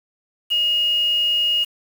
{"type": "tone with quantisation", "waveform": "sine", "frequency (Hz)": 2865, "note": "F7", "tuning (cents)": 44, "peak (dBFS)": -16, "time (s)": [0.5, 1.65], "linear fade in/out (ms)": 20, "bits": 6, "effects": []}